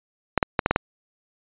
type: clicks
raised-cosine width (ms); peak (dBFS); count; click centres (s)
0.5; -3; 6; 0.377 / 0.428 / 0.592 / 0.661 / 0.71 / 0.761
effects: resampled to 8000 Hz